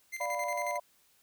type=tone with tremolo; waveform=45% pulse; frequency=2086 Hz; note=C7; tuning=6 cents flat; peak=-35 dBFS; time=0.12-0.78 s; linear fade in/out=20 ms; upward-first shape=square; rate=11 Hz; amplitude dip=65%
type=chord; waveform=sine; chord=B diminished; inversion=first; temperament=equal; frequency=587.3 / 698.5 / 987.8 Hz; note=D5 / F5 / B5; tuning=0 / 0 / 0 cents; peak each=-36 dBFS; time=0.2-0.8 s; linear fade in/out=10 ms
effects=white hiss -67 dBFS RMS until 1.22 s